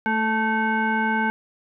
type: tone with frequency modulation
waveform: sine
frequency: 880 Hz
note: A5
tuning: in tune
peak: -19 dBFS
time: 0.06-1.3 s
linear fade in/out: 0 ms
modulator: 659 Hz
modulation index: 1.4
effects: none